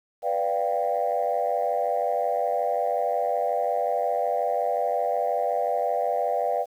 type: chord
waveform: sine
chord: G dominant seventh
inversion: first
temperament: equal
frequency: 493.9 / 587.3 / 698.5 / 784 Hz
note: B4 / D5 / F5 / G5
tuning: 0 / 0 / 0 / 0 cents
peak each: -28 / -27 / -26 / -28 dBFS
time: 0.22-6.66 s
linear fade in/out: 50 ms
effects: tanh soft clip ceiling -14 dBFS + 9-bit